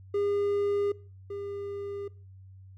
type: tone pair in turn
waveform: triangle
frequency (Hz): 405.6 / 402.3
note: G#4 / G4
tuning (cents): -41 / +45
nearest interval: unison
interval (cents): 14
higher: first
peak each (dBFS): -23 / -32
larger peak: first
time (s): 0.14-0.92 / 1.3-2.08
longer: neither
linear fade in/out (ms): 5
effects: noise-tail reverb RT60 0.4 s tail -21 dB re dry + added 95 Hz sine -47 dBFS peak until 2.77 s